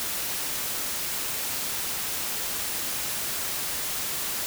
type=noise; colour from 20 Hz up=white; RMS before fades=-30 dBFS; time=0-4.46 s; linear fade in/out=0 ms; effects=none